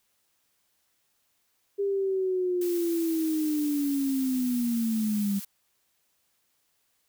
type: linear sweep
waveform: sine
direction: down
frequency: 402.4 to 196 Hz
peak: -24 dBFS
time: 1.78-5.4 s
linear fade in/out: 20 ms
type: noise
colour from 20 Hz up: blue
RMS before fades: -40 dBFS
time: 2.61-5.45 s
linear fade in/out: 5 ms
effects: white hiss -72 dBFS RMS until 7.08 s

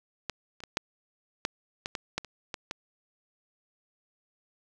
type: clicks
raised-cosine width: 0.2 ms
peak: -14 / -29 / -23 / -9 / -10 / -15 / -15 / -12 / -26 / -17 / -16 dBFS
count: 11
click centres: 0.297 / 0.604 / 0.637 / 0.771 / 1.451 / 1.859 / 1.952 / 2.18 / 2.247 / 2.542 / 2.711 s
effects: none

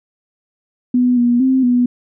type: tone with pitch steps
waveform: sine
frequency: 248 / 240.8 / 261.9 / 245.5 Hz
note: B3 / B3 / C4 / B3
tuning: +7 / -44 / +2 / -10 cents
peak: -10 dBFS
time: 0.94-1.86 s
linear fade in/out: 5 ms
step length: 230 ms
effects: none

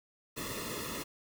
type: noise with comb filter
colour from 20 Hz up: pink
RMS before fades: -39 dBFS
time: 0.36-1.04 s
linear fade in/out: 20 ms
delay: 1.3 ms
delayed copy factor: -0.85
effects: none

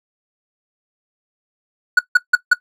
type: tone bursts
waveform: triangle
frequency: 1469 Hz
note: F#6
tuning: 13 cents flat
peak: -4 dBFS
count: 4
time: 1.97-2.534 s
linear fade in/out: 5 ms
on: 21 ms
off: 160 ms
effects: noise-tail reverb RT60 0.1 s tail -17 dB re dry

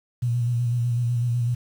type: tone with vibrato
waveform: sine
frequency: 120 Hz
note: B2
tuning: 49 cents flat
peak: -20 dBFS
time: 0.22-1.55 s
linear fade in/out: 10 ms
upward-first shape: square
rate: 8 Hz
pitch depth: 30 cents each way
effects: 8-bit

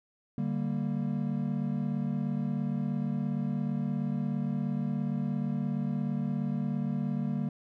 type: chord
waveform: triangle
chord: G minor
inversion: second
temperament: equal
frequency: 146.83 / 196 / 233.1 Hz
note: D3 / G3 / Bb3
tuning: 0 / 0 / 0 cents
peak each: -31 dBFS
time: 0.38-7.49 s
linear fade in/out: 2 ms
effects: none

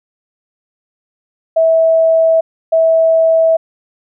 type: tone pair in turn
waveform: sine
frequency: 651 / 651 Hz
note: E5 / E5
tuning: -22 / -22 cents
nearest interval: unison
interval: 0 cents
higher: neither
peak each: -7 dBFS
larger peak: neither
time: 1.56-2.41 / 2.72-3.57 s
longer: neither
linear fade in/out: 10 ms
effects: none

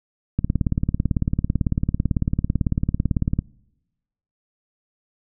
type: click train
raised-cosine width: 5 ms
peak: -7 dBFS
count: 55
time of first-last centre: 0.39-3.39 s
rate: 18 Hz
effects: noise-tail reverb RT60 1.0 s tail -26 dB re dry

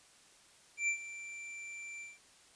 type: tone with ADSR envelope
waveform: square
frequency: 2349 Hz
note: D7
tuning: in tune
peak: -29 dBFS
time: 0.77-2.19 s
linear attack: 110 ms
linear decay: 90 ms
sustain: -15 dB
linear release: 180 ms
effects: white hiss -62 dBFS RMS until 2.55 s + resampled to 22050 Hz

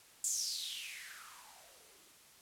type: noise with band-pass filter sweep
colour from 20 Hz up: violet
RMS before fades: -43 dBFS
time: 0.24-2.12 s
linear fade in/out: 2 ms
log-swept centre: 7500 to 280 Hz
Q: 6.2
effects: white hiss -61 dBFS RMS until 2.41 s + low-pass 12000 Hz 12 dB/octave

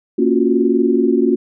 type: chord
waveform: sine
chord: Gb major seventh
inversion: first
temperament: equal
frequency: 233.1 / 277.2 / 349.2 / 370 Hz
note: Bb3 / Db4 / F4 / Gb4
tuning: 0 / 0 / 0 / 0 cents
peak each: -17 dBFS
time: 0.18-1.36 s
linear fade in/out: 10 ms
effects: none

